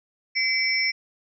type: tone cluster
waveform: sine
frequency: 2053 / 2290 / 5360 Hz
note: C7 / D7 / E8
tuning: -33 / -44 / +28 cents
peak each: -25 dBFS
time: 0.35-0.92 s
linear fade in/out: 20 ms
effects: none